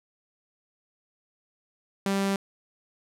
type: tone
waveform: sawtooth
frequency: 196.4 Hz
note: G3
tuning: 4 cents sharp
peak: -20 dBFS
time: 2.06-2.36 s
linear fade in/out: 2 ms
effects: low-pass 12000 Hz 12 dB/octave